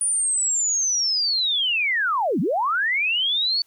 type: linear two-way sweep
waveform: sine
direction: down then up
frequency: 9500 to 150 to 4525 Hz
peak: -19 dBFS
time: 0.01-3.62 s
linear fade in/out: 2 ms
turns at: 2.4 s
effects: white hiss -64 dBFS RMS until 3.66 s